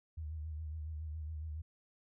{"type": "tone with vibrato", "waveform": "sine", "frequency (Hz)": 77.78, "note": "D#2", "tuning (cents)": 0, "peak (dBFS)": -39, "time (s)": [0.17, 1.62], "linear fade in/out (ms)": 10, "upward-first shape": "sine", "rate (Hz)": 7.2, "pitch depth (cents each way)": 59, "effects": []}